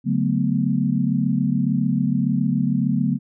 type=chord; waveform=sine; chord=B minor seventh; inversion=first; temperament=equal with one note detuned; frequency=143.31 / 185 / 220 / 246.9 Hz; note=D3 / F#3 / A3 / B3; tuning=-42 / 0 / 0 / 0 cents; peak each=-23 dBFS; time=0.04-3.19 s; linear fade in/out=50 ms; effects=none